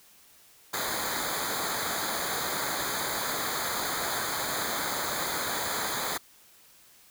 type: noise with comb filter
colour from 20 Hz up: pink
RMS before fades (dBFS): -31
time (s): 0.73-6.18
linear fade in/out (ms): 10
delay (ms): 0.36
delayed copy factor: -1
effects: white hiss -57 dBFS RMS until 7.1 s